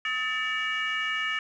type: tone cluster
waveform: sine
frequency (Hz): 1277 / 1774 / 2278 / 2863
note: D#6 / A6 / C#7 / F7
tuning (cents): +45 / +14 / +47 / +42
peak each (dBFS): -33 / -29 / -31 / -32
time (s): 0.05-1.39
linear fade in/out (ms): 2
effects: tanh soft clip ceiling -20 dBFS